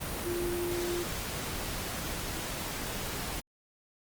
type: tone in noise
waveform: sine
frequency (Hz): 349.2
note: F4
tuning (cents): 0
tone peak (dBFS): -31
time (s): 0.25-1.04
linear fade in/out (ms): 20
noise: pink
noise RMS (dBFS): -36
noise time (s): 0-3.41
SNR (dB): +2
effects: Opus 32 kbps